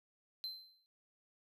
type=tone with exponential decay; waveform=triangle; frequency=4094 Hz; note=C8; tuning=38 cents flat; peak=-36 dBFS; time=0.44-0.86 s; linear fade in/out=0 ms; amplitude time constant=90 ms; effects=none